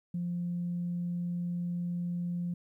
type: tone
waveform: sine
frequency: 174.61 Hz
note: F3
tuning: in tune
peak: -30 dBFS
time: 0.14-2.54 s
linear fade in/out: 5 ms
effects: tanh soft clip ceiling -26 dBFS + 12-bit